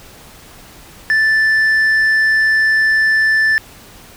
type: tone with tanh clipping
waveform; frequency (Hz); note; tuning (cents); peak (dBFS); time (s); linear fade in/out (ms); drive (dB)
sine; 1760; A6; 0; -11; 1.1-3.58; 0; 4
effects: pink hiss -40 dBFS RMS until 4.16 s